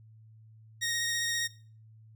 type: tone with vibrato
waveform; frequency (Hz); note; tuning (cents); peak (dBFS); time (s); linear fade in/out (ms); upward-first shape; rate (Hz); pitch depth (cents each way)
15% pulse; 1868; A#6; +3; -23; 0.81-1.48; 20; sine; 15; 15
effects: noise-tail reverb RT60 0.4 s tail -18 dB re dry + added 110 Hz sine -52 dBFS peak until 2.15 s